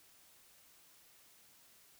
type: silence
effects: white hiss -64 dBFS RMS until 1.99 s